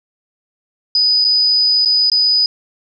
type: tone with dropouts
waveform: sine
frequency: 4978 Hz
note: D#8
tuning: in tune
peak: -10 dBFS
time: 0.95-2.46 s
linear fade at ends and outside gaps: 2 ms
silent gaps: 1.244-1.248 / 1.85-1.857 / 2.1-2.117 s
effects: none